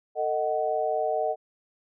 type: chord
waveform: sine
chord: D# diminished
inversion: second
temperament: just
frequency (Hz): 448 / 622.3 / 746.7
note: A4 / D#5 / F#5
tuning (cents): +31 / 0 / +16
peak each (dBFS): -30 / -27 / -28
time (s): 0.15-1.36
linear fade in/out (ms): 50
effects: none